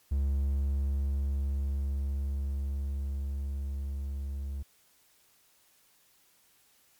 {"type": "tone with level ramp", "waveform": "triangle", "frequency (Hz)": 69.3, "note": "C#2", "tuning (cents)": 0, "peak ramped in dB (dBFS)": [-23, -31], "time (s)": [0.11, 4.63], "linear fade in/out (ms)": 10, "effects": ["white hiss -65 dBFS RMS until 6.99 s", "MP3 96 kbps"]}